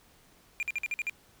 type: tone bursts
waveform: triangle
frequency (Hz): 2400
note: D7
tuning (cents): +37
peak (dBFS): -27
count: 7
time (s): 0.6-1.096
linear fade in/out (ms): 0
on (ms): 28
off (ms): 50
effects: pink hiss -61 dBFS RMS until 1.4 s